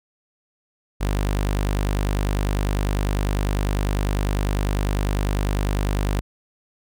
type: tone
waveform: sawtooth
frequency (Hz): 50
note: G1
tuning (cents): +35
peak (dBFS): -16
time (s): 1-6.21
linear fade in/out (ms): 20
effects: none